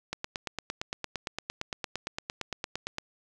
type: click train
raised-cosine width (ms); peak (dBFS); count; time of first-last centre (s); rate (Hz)
0.2; -15; 26; 0.13-2.984; 8.76
effects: none